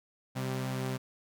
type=tone pair together; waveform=sawtooth; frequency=129.69 / 196 Hz; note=C3 / G3; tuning=-15 / 0 cents; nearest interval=perfect fifth; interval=715 cents; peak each=-29 / -35 dBFS; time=0.35-0.98 s; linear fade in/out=20 ms; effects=none